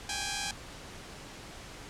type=tone pair together; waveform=5% pulse; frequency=787.5 / 830.6 Hz; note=G5 / G#5; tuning=+8 / 0 cents; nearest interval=minor second; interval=92 cents; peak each=-23 dBFS; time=0.09-0.51 s; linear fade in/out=2 ms; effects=pink hiss -46 dBFS RMS until 1.89 s + low-pass 8000 Hz 12 dB/octave